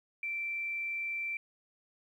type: tone with frequency modulation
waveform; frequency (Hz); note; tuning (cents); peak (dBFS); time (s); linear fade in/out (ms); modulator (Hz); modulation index
sine; 2343; D7; -5; -33; 0.23-1.37; 2; 37.2; 0.23
effects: 11-bit